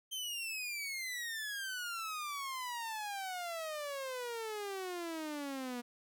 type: exponential sweep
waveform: sawtooth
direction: down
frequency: 3140 to 239 Hz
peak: -35 dBFS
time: 0.11-5.82 s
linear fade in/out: 20 ms
effects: none